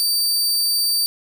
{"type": "tone", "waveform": "sawtooth", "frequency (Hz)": 4631, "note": "D8", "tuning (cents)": -25, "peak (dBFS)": -14, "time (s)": [0, 1.06], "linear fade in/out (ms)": 0, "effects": []}